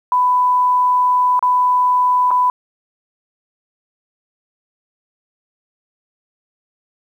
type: tone with dropouts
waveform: sine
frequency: 996 Hz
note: B5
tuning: 14 cents sharp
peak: -11 dBFS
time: 0.12-2.5 s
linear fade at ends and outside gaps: 1 ms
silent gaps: 1.393-1.426 / 2.307-2.313 s
effects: 8-bit